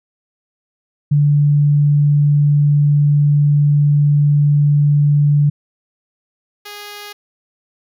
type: tone pair in turn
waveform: sine / 5% pulse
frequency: 145.9 / 412.7 Hz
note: D3 / G#4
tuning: -11 / -11 cents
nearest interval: octave + tritone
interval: 1800 cents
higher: second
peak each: -9 / -19 dBFS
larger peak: first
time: 1.11-5.5 / 6.65-7.13 s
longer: first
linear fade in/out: 10 ms
effects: none